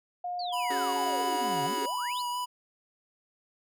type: tone with pitch glide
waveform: sine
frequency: 713 to 723.4 Hz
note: F5 to F#5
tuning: +36 to -39 cents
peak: -31 dBFS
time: 0.24-1.67 s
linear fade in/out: 5 ms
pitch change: +25 cents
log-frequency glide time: 0.59-0.7 s
type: exponential two-way sweep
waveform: sine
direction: down then up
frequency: 4699 to 135.7 to 4699 Hz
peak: -37 dBFS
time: 0.39-2.22 s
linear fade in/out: 5 ms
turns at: 1.64 s
type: tone with vibrato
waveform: square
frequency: 981 Hz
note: B5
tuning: 12 cents flat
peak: -31 dBFS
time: 0.52-2.46 s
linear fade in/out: 20 ms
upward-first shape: sine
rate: 4.4 Hz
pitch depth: 18 cents each way
type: chord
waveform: sawtooth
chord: C# suspended fourth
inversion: none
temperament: just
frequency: 277.2 / 369.6 / 415.8 Hz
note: C#4 / F#4 / G#4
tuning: 0 / -2 / +2 cents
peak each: -33 dBFS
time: 0.7-1.86 s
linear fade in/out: 5 ms
effects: none